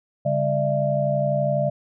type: tone cluster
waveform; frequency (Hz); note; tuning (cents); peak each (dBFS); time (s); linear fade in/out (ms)
sine; 141.6 / 200.9 / 597 / 669; C#3 / G3 / D5 / E5; +37 / +43 / +28 / +25; -24 / -30 / -22 / -26; 0.25-1.7; 10
effects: none